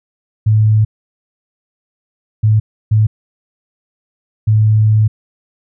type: tone bursts at uneven times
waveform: sine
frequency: 108.1 Hz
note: A2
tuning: 30 cents flat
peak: -7 dBFS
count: 4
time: 0.46-0.85 / 2.43-2.6 / 2.91-3.07 / 4.47-5.08 s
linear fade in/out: 10 ms
effects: none